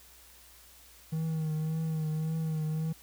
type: tone with vibrato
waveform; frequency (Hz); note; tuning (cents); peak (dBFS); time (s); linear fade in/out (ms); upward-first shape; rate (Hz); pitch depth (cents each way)
triangle; 158; D#3; +27; -27; 1.12-2.93; 10; triangle; 1.8; 41
effects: added 60 Hz sine -61 dBFS peak until 3.02 s + white hiss -56 dBFS RMS until 3.02 s